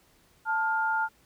sine tone pair together, 883 / 1409.1 Hz, A5 / F6, +6 / +15 cents, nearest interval minor sixth, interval 809 cents, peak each -27 dBFS, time 0.45-1.09 s, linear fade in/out 50 ms, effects pink hiss -63 dBFS RMS until 1.25 s

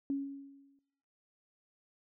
sine tone with exponential decay, 277.2 Hz, C#4, in tune, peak -29 dBFS, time 0.1-0.79 s, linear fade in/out 1 ms, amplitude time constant 150 ms, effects noise-tail reverb RT60 0.9 s tail -19 dB re dry

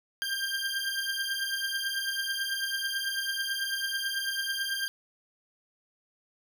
20% pulse beating tone pair, 1587 / 1596.1 Hz, G6 / G6, +21 / +31 cents, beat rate 9.1 Hz, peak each -28 dBFS, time 0.22-4.88 s, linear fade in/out 0 ms, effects none

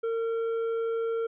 triangle tone with hard clipping, 456.3 Hz, A#4, 37 cents flat, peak -28 dBFS, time 0.03-1.27 s, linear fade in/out 10 ms, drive 9 dB, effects resampled to 8000 Hz

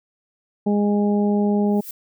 harmonic tone, 205.7 Hz, G#3, 16 cents flat, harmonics 1 / 2 / 3 / 4, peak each -17 / -23 / -30 / -30 dBFS, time 0.66-1.81 s, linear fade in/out 10 ms
violet noise with exponential growth, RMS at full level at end -30 dBFS, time 1.66-1.91 s, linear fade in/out 2 ms, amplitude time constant 54 ms
effects none

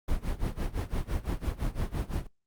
brown noise with tremolo, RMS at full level -28 dBFS, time 0.08-2.27 s, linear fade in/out 5 ms, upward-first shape sine, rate 5.9 Hz, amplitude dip 90%, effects noise-tail reverb RT60 0.2 s tail -24 dB re dry + Opus 32 kbps

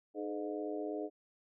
harmonic tone with a mistuned harmonic, 102.5 Hz, G#2, 22 cents flat, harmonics 3 / 4 / 5 / 6 / 7, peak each -40 / -40 / -46 / -44 / -48 dBFS, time 0.14-1.1 s, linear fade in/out 50 ms, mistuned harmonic 4, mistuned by +58 cents, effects none

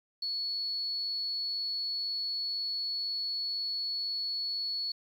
sine tone, 4398 Hz, C#8, 14 cents flat, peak -31 dBFS, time 0.22-4.92 s, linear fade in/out 5 ms, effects 10-bit

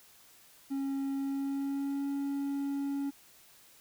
triangle tone with pitch glide, 273.7 to 279.5 Hz, C#4 to C#4, -22 to +14 cents, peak -29 dBFS, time 0.7-3.11 s, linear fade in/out 20 ms, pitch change +36 cents, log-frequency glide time 1.16-2.06 s, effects white hiss -59 dBFS RMS until 3.8 s

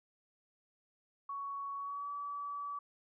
sine tone with pitch glide, 1117 to 1147.7 Hz, C#6 to D6, +13 to -40 cents, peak -38 dBFS, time 1.29-2.79 s, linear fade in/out 5 ms, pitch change +47 cents, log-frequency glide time 1.76-2.1 s, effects none

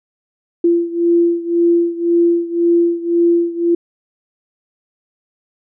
sine beating tone pair, 341.1 / 343 Hz, F4 / F4, -41 / -31 cents, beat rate 1.9 Hz, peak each -13 / -16 dBFS, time 0.64-3.75 s, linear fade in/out 5 ms, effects none

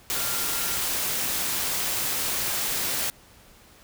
sine tone in noise, 1390 Hz, F6, 9 cents flat, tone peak -38 dBFS, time 0.15-0.76 s, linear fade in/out 0 ms, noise white, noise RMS -27 dBFS, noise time 0.1-3.1 s, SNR -14 dB, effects pink hiss -53 dBFS RMS until 3.83 s

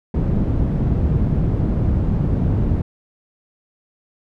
white low-pass noise, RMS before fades -18 dBFS, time 0.14-2.82 s, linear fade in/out 5 ms, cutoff 150 Hz, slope 12 dB/octave, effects none

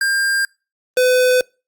square tone pair in turn, 1600 / 504 Hz, G6 / B4, +35 / +35 cents, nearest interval octave + minor sixth, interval 2000 cents, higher first, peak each -16 / -12 dBFS, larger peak second, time 0.01-0.45 / 0.97-1.41 s, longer neither, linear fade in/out 2 ms, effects noise-tail reverb RT60 0.3 s tail -26 dB re dry + Opus 48 kbps

